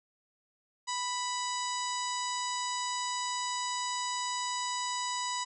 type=harmonic tone with a mistuned harmonic; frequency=989 Hz; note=B5; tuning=2 cents sharp; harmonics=1 / 2 / 3 / 4 / 5 / 6 / 7 / 8; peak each=-34 / -42 / -44 / -42 / -41 / -47 / -41 / -43 dBFS; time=0.87-5.45 s; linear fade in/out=20 ms; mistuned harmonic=4; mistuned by=-33 cents; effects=none